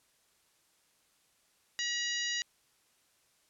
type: harmonic tone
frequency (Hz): 960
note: B5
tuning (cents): -49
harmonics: 2 / 3 / 4 / 5 / 6 / 7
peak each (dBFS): -36 / -38 / -39 / -40 / -41 / -41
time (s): 1.79-2.42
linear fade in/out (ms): 0
effects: white hiss -70 dBFS RMS until 3.49 s + low-pass 11000 Hz 12 dB/octave